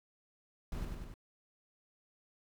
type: noise with echo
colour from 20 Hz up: brown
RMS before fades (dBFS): -39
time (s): 0.72-0.85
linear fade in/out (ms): 2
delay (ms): 97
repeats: 3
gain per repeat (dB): -3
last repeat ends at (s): 1.141
effects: none